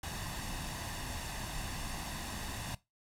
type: noise with comb filter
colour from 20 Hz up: pink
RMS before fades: -40 dBFS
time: 0.03-2.75 s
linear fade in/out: 5 ms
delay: 1.1 ms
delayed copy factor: +0.55
effects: noise-tail reverb RT60 0.2 s tail -18 dB re dry + low-pass 12000 Hz 12 dB/octave